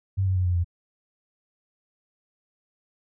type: tone with pitch steps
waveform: sine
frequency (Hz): 96.5 / 93.92 / 91.4 / 88.95 / 86.57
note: G2 / F#2 / F#2 / F2 / F2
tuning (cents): -27 / +26 / -21 / +32 / -15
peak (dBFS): -20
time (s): 0.17-0.645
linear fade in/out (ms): 20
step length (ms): 95
effects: none